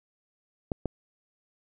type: clicks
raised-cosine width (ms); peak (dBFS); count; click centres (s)
2; -15 / -15; 2; 0.718 / 0.857
effects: none